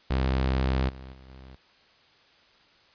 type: tone with level steps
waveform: sawtooth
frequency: 65.41 Hz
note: C2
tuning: in tune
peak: -19 / -37 / -44 / -41 dBFS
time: 0.1-1.56 s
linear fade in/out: 10 ms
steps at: 0.88 / 1.12 / 1.28 s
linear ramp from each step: 20 ms
effects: white hiss -59 dBFS RMS until 2.94 s + resampled to 11025 Hz